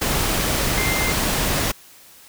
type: tone in noise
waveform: sine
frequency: 2093 Hz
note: C7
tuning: in tune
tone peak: -24 dBFS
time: 0.77-1.12 s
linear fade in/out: 10 ms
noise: pink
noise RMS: -21 dBFS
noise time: 0.01-1.72 s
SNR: -6 dB
effects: white hiss -47 dBFS RMS until 2.28 s